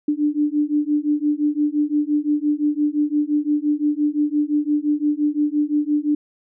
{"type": "beating tone pair", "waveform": "sine", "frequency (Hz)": [293.7, 299.5], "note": ["D4", "D4"], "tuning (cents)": [0, 34], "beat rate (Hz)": 5.8, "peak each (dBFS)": -20, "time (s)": [0.08, 6.15], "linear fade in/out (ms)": 5, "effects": []}